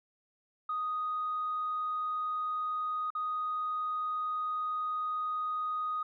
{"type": "tone with dropouts", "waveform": "sine", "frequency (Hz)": 1244.5, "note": "D#6", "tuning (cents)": 0, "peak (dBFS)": -30, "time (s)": [0.69, 6.03], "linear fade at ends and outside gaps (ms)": 5, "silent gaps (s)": [3.104, 3.15], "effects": ["tanh soft clip ceiling -26 dBFS"]}